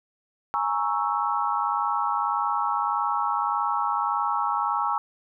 sine chord, A# half-diminished seventh, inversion third, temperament equal, 830.6 / 932.3 / 1108.7 / 1318.5 Hz, G#5 / A#5 / C#6 / E6, 0 / 0 / 0 / 0 cents, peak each -28 dBFS, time 0.54-4.98 s, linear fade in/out 0 ms, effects none

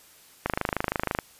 click train, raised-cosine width 0.5 ms, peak -9 dBFS, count 20, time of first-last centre 0.46-1.188 s, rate 26.1 Hz, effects white hiss -54 dBFS RMS until 1.39 s + resampled to 32000 Hz

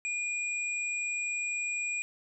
sine tone pair together, 2424 / 7696 Hz, D#7 / B8, -46 / -46 cents, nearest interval octave + minor sixth, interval 2000 cents, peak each -31 / -38 dBFS, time 0.05-2.02 s, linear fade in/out 0 ms, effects none

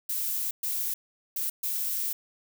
violet noise bursts at uneven times, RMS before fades -30 dBFS, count 4, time 0.09-0.51 / 0.63-0.94 / 1.36-1.5 / 1.63-2.13 s, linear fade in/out 5 ms, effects none

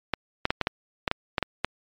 clicks, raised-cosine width 0.3 ms, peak -7 dBFS, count 10, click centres 0.137 / 0.454 / 0.505 / 0.613 / 0.671 / 1.078 / 1.114 / 1.382 / 1.427 / 1.646 s, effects low-pass 5000 Hz 12 dB/octave + MP3 96 kbps

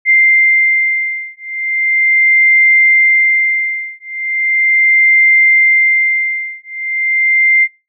sine beating tone pair, 2093 / 2093.38 Hz, C7 / C7, 0 / 0 cents, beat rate 0.38 Hz, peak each -11 dBFS, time 0.05-7.68 s, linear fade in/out 50 ms, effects noise-tail reverb RT60 0.3 s tail -26 dB re dry

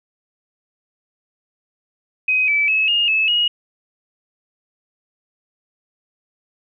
sine tone with pitch steps, 2519 / 2308 / 2583 / 2841 / 2601 / 2886 Hz, D#7 / D7 / E7 / F7 / E7 / F#7, +21 / -31 / -36 / +29 / -24 / -44 cents, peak -14 dBFS, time 2.28-3.48 s, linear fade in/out 5 ms, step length 200 ms, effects none

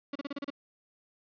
35% pulse tone bursts, 282.7 Hz, C#4, 34 cents sharp, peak -32 dBFS, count 7, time 0.13-0.503 s, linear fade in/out 5 ms, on 25 ms, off 33 ms, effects resampled to 11025 Hz + 10-bit

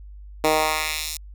10% pulse tone with high-pass filter sweep, 155.56 Hz, D#3, in tune, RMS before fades -23 dBFS, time 0.44-1.17 s, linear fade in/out 2 ms, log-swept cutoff 370 to 6100 Hz, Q 0.98, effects added 50 Hz sine -38 dBFS peak until 1.34 s

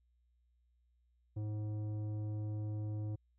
sine tone with tanh clipping, 106.2 Hz, G#2, 39 cents sharp, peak -38 dBFS, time 1.36-3.16 s, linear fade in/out 10 ms, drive 11 dB, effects added 60 Hz sine -70 dBFS peak until 3.38 s

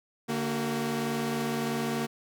sawtooth tone cluster, 145.9 / 230.5 / 376.5 Hz, D3 / A#3 / F#4, -11 / -19 / +30 cents, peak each -32 / -26 / -31 dBFS, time 0.28-2.07 s, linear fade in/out 20 ms, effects none

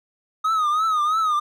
triangle tone with vibrato, 1253 Hz, D#6, 12 cents sharp, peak -16 dBFS, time 0.44-1.4 s, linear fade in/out 10 ms, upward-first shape triangle, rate 3 Hz, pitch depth 110 cents each way, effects none

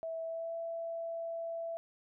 sine tone with pitch glide, 654 to 665.8 Hz, E5 to E5, -14 to +17 cents, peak -36 dBFS, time 0.03-1.77 s, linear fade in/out 0 ms, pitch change +31 cents, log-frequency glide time 0.22-0.55 s, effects none

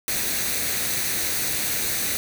white noise with comb filter, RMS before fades -25 dBFS, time 0.08-2.17 s, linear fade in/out 0 ms, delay 0.48 ms, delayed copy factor +0.5, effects none

